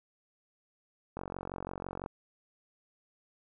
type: click train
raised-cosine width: 1 ms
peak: -24 dBFS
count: 42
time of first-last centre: 1.17-2.061 s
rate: 46 Hz
effects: none